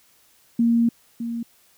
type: tone pair in turn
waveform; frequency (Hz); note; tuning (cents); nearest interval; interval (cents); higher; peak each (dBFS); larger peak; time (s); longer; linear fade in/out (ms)
sine; 233.1 / 233.1; A#3 / A#3; 0 / 0; unison; 0; neither; -15 / -25; first; 0.59-0.89 / 1.2-1.43; first; 5
effects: white hiss -58 dBFS RMS until 1.77 s